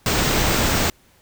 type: band-stop noise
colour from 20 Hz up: pink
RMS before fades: -19 dBFS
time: 0.06-0.9 s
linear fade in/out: 2 ms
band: 9000 to 13000 Hz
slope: 96 dB/octave
effects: pink hiss -56 dBFS RMS until 1.21 s